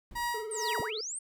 brown noise with exponential decay, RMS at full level -45 dBFS, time 0.11-0.62 s, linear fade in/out 2 ms, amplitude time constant 110 ms
30% pulse tone with tremolo, 955 Hz, A#5, 42 cents sharp, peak -27 dBFS, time 0.15-0.91 s, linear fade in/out 10 ms, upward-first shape sine, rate 2.2 Hz, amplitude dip 95%
triangle tone with vibrato, 434 Hz, A4, 24 cents flat, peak -34 dBFS, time 0.34-1.01 s, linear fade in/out 5 ms, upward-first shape triangle, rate 20 Hz, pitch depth 86 cents each way
sine linear two-way sweep, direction down then up, 9040 to 51.91 to 9040 Hz, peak -35 dBFS, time 0.51-1.19 s, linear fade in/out 5 ms, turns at 0.8 s
effects none

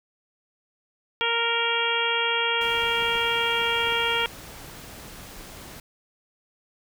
harmonic tone, 465.2 Hz, A#4, 4 cents flat, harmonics 1 / 2 / 3 / 4 / 5 / 6 / 7, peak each -30 / -29 / -29 / -33 / -29 / -29 / -28 dBFS, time 1.21-4.26 s, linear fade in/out 0 ms
pink noise, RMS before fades -42 dBFS, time 2.61-5.8 s, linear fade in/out 2 ms
clicks, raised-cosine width 3 ms, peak -30 dBFS, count 5, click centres 3.024 / 3.157 / 3.617 / 3.872 / 3.923 s
effects none

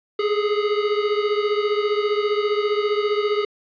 square beating tone pair, 413.1 / 428.1 Hz, G#4 / A4, -9 / -47 cents, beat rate 15 Hz, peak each -21 / -25 dBFS, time 0.19-3.45 s, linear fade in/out 5 ms, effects resampled to 11025 Hz + 8-bit

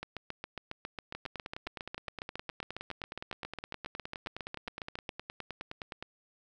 two click trains, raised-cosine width 0.3 ms, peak -22 / -23 dBFS, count 38 / 48, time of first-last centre 0.03-5.092 / 1.15-6.026 s, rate 7.31 / 9.64 Hz, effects none

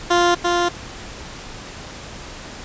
15% pulse tone with echo, 349.2 Hz, F4, in tune, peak -7 dBFS, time 0.1-0.35 s, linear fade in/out 10 ms, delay 340 ms, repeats 1, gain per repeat -3 dB, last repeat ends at 0.69 s, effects pink hiss -35 dBFS RMS until 2.64 s + resampled to 16000 Hz

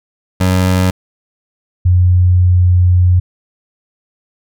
25% pulse / sine tone pair in turn, 92.5 / 89.92 Hz, F#2 / F#2, 0 / -49 cents, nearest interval unison, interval 49 cents, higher first, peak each -6 dBFS, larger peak neither, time 0.4-0.91 / 1.85-3.2 s, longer second, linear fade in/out 10 ms, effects none

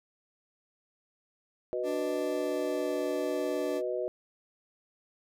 sine chord, B major, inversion second, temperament equal, 370 / 493.9 / 622.3 Hz, F#4 / B4 / D#5, 0 / 0 / 0 cents, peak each -34 dBFS, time 1.73-4.08 s, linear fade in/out 0 ms
40% pulse tone with pitch glide, 293.7 to 291.3 Hz, D4 to D4, 0 to -14 cents, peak -34 dBFS, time 1.83-3.82 s, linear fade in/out 50 ms, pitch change -14 cents, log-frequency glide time 2-3.01 s
effects none

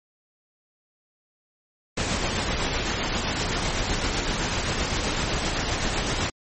pink noise with tremolo, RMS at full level -24 dBFS, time 1.97-6.3 s, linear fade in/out 5 ms, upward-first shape triangle, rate 7.8 Hz, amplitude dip 35%, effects MP3 32 kbps

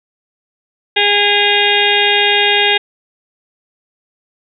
harmonic tone with a mistuned harmonic, 409.8 Hz, G#4, 23 cents flat, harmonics 1 / 2 / 4 / 5 / 6 / 7 / 8 / 9, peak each -18 / -18 / -18 / -18 / -18 / -18 / -18 / -18 dBFS, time 0.96-2.78 s, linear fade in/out 10 ms, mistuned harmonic 7, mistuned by -27 cents, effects none

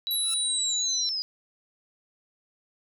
sine tone with pitch glide, 3923 to 4026 Hz, B7 to B7, -12 to +33 cents, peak -27 dBFS, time 0.07-1.09 s, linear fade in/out 0 ms, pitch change +45 cents, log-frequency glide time 0.75-0.94 s
sine exponential sweep, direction down, 11650 to 4879 Hz, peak -27 dBFS, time 0.11-1.22 s, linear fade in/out 0 ms
5% pulse tone with exponential growth, 1339 Hz, E6, 27 cents sharp, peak -22 dBFS, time 0.14-0.34 s, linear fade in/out 2 ms, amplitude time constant 43 ms
effects none

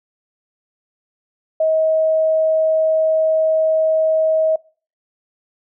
sine tone, 635 Hz, D#5, 35 cents sharp, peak -13 dBFS, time 1.6-4.56 s, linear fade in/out 5 ms, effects noise-tail reverb RT60 0.4 s tail -23 dB re dry

